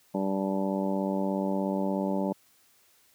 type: harmonic tone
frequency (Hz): 96.8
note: G2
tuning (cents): -21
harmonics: 2 / 3 / 4 / 5 / 6 / 7 / 8 / 9 / 10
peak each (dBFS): -29 / -33 / -36 / -39 / -33 / -46 / -45 / -37 / -48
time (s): 0.14-2.33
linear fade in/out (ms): 10
effects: white hiss -63 dBFS RMS until 3.14 s + high-pass 60 Hz 12 dB/octave